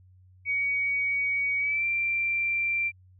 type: tone with pitch glide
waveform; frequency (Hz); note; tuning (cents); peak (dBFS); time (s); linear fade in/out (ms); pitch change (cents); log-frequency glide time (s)
sine; 2252 to 2359; C#7 to D7; +27 to +7; -24; 0.45-2.92; 50; +80; 1.59-1.85
effects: added 92 Hz sine -53 dBFS peak until 3.19 s